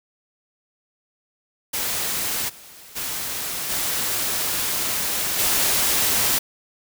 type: noise with level steps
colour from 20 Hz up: white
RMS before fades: -25 / -44 / -28 / -24 / -20 dBFS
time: 1.73-6.39 s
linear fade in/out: 10 ms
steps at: 2.48 / 2.95 / 3.69 / 5.38 s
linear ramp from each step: 20 ms
effects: none